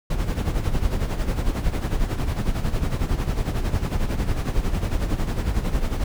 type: noise with tremolo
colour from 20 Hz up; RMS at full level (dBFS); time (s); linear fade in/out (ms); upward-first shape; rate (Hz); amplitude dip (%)
brown; -20; 0.1-6.04; 5; sine; 11; 65
effects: none